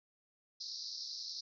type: band-pass noise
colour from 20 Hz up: pink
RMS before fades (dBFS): -44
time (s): 0.6-1.41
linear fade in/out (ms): 10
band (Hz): 4100 to 5600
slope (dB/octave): 96
effects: none